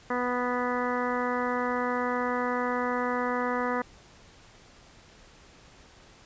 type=harmonic tone; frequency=246.9 Hz; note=B3; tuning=in tune; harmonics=1 / 2 / 3 / 4 / 5 / 6 / 7 / 8; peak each=-32 / -31 / -36 / -33 / -34 / -39 / -38 / -39 dBFS; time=0.1-3.82 s; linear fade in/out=5 ms; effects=pink hiss -54 dBFS RMS until 6.25 s + resampled to 16000 Hz